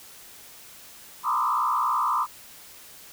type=tone with frequency modulation; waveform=sine; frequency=1108.7 Hz; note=C#6; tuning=in tune; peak=-21 dBFS; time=1.23-2.27 s; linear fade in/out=50 ms; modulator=61.4 Hz; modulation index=2.6; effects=white hiss -47 dBFS RMS until 3.12 s